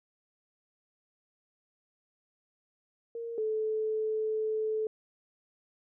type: tone pair in turn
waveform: sine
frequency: 463.7 / 435.1 Hz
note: A#4 / A4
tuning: -9 / -19 cents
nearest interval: minor second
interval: 110 cents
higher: first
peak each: -35 / -28 dBFS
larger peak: second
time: 3.15-3.38 / 3.38-4.87 s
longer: second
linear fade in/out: 2 ms
effects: none